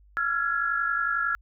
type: tone cluster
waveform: sine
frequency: 1353 / 1404 / 1672 Hz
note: E6 / F6 / G#6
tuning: +45 / +9 / +11 cents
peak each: -28 dBFS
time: 0.17-1.35 s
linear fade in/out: 0 ms
effects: added 50 Hz sine -53 dBFS peak until 1.41 s